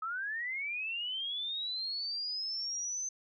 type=linear sweep; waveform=sine; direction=up; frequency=1263 to 6210 Hz; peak=-34 dBFS; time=0.02-3.09 s; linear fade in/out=5 ms; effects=none